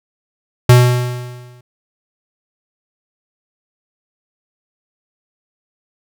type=tone with exponential decay; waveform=square; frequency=123.47 Hz; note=B2; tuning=in tune; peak=-3 dBFS; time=0.69-1.61 s; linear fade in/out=5 ms; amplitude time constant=200 ms; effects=none